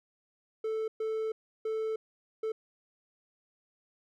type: tone bursts at uneven times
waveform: triangle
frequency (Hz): 440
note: A4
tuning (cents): 0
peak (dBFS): -28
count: 4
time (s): 0.64-0.88 / 1-1.32 / 1.65-1.96 / 2.43-2.52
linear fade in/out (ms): 5
effects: none